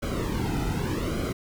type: noise with flanger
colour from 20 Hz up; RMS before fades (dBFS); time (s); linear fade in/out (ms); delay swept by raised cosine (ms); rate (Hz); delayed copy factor
brown; -28; 0.02-1.33; 10; 1.1 to 1.81; 0.84; -0.8
effects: none